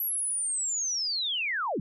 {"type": "linear sweep", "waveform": "sine", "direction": "down", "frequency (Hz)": [11840, 138.59], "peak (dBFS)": -27, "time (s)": [0, 1.8], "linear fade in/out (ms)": 2, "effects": []}